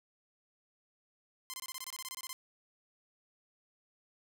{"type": "tone bursts", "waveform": "5% pulse", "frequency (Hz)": 1039, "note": "C6", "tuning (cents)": -12, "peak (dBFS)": -28, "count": 14, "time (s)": [1.5, 2.33], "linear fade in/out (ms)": 0, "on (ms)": 37, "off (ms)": 24, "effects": []}